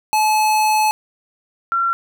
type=tone pair in turn; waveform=square / sine; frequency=860 / 1365.2 Hz; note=A5 / F6; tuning=-40 / -40 cents; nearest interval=minor sixth; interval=800 cents; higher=second; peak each=-14 / -15 dBFS; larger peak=first; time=0.13-0.91 / 1.72-1.93 s; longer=first; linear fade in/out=0 ms; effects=none